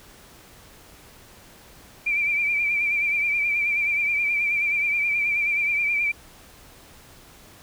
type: tone with vibrato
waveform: sine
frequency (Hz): 2349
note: D7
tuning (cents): 0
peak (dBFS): -20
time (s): 2.06-6.12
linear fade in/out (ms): 10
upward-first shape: triangle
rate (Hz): 9.4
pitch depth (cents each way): 60
effects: pink hiss -49 dBFS RMS until 7.62 s